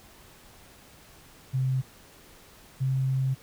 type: tone pair in turn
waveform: sine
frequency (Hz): 130.81 / 132.48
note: C3 / C3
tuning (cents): 0 / +22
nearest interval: unison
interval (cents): 22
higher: second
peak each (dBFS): -23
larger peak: neither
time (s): 1.53-1.82 / 2.8-3.35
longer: second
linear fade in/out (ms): 20
effects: pink hiss -53 dBFS RMS until 3.42 s